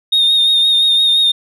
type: tone with vibrato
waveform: sine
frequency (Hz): 3687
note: A#7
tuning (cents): -20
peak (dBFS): -7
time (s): 0.12-1.32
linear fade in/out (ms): 10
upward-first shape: sine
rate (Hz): 5.8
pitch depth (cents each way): 29
effects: tanh soft clip ceiling -7 dBFS